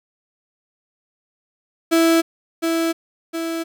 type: tone with echo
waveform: 35% pulse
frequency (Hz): 329.6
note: E4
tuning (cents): 0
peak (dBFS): -11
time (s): 1.91-2.22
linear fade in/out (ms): 20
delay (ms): 710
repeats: 2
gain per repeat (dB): -5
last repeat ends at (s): 3.64
effects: none